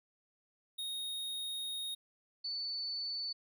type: tone pair in turn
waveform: square / sine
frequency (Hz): 3729 / 4489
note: A#7 / C#8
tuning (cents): 0 / +21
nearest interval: minor third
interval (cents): 321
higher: second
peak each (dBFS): -38 / -36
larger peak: second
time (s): 0.78-1.95 / 2.44-3.33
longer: first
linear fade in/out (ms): 10
effects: none